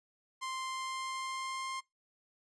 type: tone with pitch glide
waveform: sawtooth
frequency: 1046.5 to 1057.4 Hz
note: C6 to C6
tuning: 0 to +18 cents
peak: -33 dBFS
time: 0.41-1.81 s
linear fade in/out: 20 ms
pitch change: +18 cents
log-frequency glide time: 0.64-1.69 s
effects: noise-tail reverb RT60 0.2 s tail -23 dB re dry + resampled to 22050 Hz